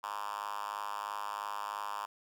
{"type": "tone with high-pass filter", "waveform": "5% pulse", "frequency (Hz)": 103, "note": "G#2", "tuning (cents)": -14, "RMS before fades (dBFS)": -39, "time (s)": [0.03, 2.06], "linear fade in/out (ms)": 10, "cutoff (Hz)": 1000, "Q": 4.3, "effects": []}